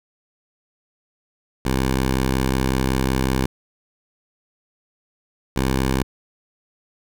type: tone pair in turn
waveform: 10% pulse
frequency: 65.41 / 65.76 Hz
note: C2 / C2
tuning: 0 / +9 cents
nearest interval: unison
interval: 9 cents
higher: second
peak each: -10 dBFS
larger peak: neither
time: 1.65-3.46 / 5.56-6.03 s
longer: first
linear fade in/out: 5 ms
effects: none